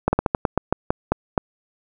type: slowing click train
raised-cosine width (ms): 1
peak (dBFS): -3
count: 11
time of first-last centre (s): 0.08-1.378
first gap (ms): 50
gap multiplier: 1.2
effects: none